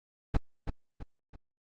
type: noise with echo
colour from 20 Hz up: brown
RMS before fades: -23 dBFS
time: 0.34-0.37 s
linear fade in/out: 5 ms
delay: 330 ms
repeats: 3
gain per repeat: -8 dB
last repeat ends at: 1.36 s
effects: low-pass 4000 Hz 12 dB/octave + Opus 32 kbps